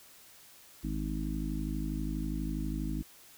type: harmonic tone with a mistuned harmonic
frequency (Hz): 52.3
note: G#1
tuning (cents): +13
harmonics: 1 / 3 / 4 / 5 / 6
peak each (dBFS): -35 / -39 / -40 / -39 / -40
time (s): 0.83-3.03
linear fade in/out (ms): 20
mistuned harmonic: 1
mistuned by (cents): +32
effects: white hiss -56 dBFS RMS until 3.37 s